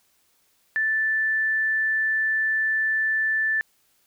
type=tone; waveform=sine; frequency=1760 Hz; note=A6; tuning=in tune; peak=-20 dBFS; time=0.76-3.61 s; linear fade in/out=0 ms; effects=white hiss -65 dBFS RMS until 4.06 s